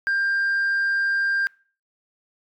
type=tone; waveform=sine; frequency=1593 Hz; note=G6; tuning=27 cents sharp; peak=-17 dBFS; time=0.07-1.47 s; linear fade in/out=0 ms; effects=noise-tail reverb RT60 0.4 s tail -25 dB re dry + tanh soft clip ceiling -18 dBFS